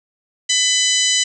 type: harmonic tone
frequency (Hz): 1000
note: B5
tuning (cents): +21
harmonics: 2 / 3 / 4 / 5 / 6 / 7 / 8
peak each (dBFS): -23 / -19 / -21 / -25 / -22 / -21 / -25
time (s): 0.49-1.24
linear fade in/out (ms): 10
effects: none

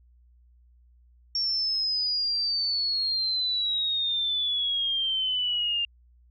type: exponential sweep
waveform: sine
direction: down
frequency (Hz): 5500 to 2793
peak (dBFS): -24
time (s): 1.35-5.85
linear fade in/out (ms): 2
effects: added 60 Hz sine -55 dBFS peak until 6.3 s

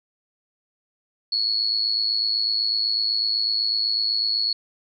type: tone with amplitude modulation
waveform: sine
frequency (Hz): 4372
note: C#8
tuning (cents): -25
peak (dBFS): -17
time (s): 1.32-4.53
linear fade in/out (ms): 5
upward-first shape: sine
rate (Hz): 108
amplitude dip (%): 65
effects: none

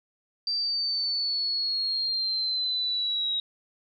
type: linear sweep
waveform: sine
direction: down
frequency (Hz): 4687 to 3814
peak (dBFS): -25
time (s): 0.47-3.4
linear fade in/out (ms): 2
effects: none

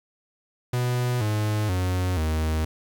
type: tone with pitch steps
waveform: 45% pulse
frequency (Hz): 123.47 / 106.25 / 91.44 / 78.69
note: B2 / G#2 / F#2 / D#2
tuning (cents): 0 / +40 / -20 / +20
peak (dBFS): -22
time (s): 0.73-2.65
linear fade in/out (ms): 5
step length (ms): 480
effects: 9-bit

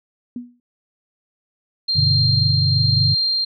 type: tone with exponential decay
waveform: sine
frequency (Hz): 243.2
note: B3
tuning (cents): -26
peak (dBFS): -23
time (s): 0.36-0.6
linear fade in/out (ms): 2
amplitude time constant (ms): 51
type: tone with tremolo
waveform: sine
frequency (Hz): 4186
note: C8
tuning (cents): 0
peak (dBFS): -16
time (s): 1.88-3.45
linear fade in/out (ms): 10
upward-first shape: sine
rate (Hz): 0.99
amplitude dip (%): 25
type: chord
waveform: sine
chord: G major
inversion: none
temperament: equal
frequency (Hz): 98 / 123.47 / 146.83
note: G2 / B2 / D3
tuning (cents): 0 / 0 / 0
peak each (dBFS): -20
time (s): 1.95-3.15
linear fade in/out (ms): 20
effects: none

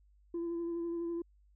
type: tone with vibrato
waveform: sine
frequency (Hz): 339.1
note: E4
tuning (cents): +49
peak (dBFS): -32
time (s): 0.34-1.22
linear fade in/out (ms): 5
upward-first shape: sine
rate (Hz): 12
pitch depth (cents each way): 19
effects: tanh soft clip ceiling -32 dBFS + added 50 Hz sine -62 dBFS peak until 1.55 s

